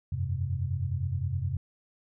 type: chord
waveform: sine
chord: F suspended second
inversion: none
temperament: equal with one note detuned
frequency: 87.31 / 97.04 / 130.81 Hz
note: F2 / G2 / C3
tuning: 0 / -17 / 0 cents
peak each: -32 dBFS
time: 0.12-1.57 s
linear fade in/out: 5 ms
effects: none